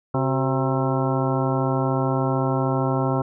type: harmonic tone with a mistuned harmonic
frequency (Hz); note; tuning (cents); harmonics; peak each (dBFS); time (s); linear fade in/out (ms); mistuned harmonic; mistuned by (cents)
133.2; C3; +31; 1 / 2 / 3 / 4 / 5 / 6 / 7 / 8 / 10; -23 / -26 / -28 / -29 / -30 / -31 / -31 / -32 / -33; 0.14-3.22; 5; 3; -70
effects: none